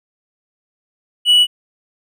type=tone; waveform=triangle; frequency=2943 Hz; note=F#7; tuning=10 cents flat; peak=-6 dBFS; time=1.25-1.47 s; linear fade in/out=50 ms; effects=none